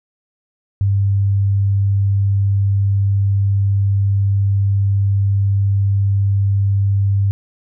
sine tone, 99.2 Hz, G2, 21 cents sharp, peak -12 dBFS, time 0.81-7.31 s, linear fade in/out 0 ms, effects none

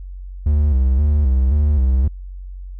triangle tone with vibrato, 69.3 Hz, C#2, in tune, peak -10 dBFS, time 0.46-2.08 s, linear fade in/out 5 ms, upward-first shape square, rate 1.9 Hz, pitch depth 110 cents each way, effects added 46 Hz sine -29 dBFS peak until 2.79 s

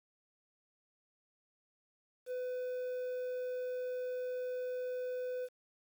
triangle tone with quantisation, 502 Hz, B4, 28 cents sharp, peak -34 dBFS, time 2.26-5.49 s, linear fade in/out 50 ms, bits 10, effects none

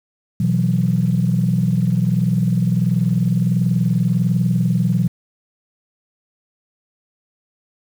sine chord, B suspended fourth, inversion none, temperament equal, 123.47 / 164.81 / 185 Hz, B2 / E3 / F#3, 0 / 0 / 0 cents, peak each -18 dBFS, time 0.4-5.08 s, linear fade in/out 5 ms, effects tanh soft clip ceiling -6 dBFS + 7-bit

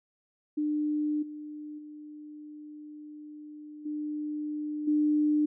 sine tone with level steps, 300 Hz, D4, 37 cents sharp, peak -26 / -38 / -42 / -31 / -22 dBFS, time 0.57-5.46 s, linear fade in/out 10 ms, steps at 1.22 / 1.78 / 3.85 / 4.87 s, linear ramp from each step 10 ms, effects none

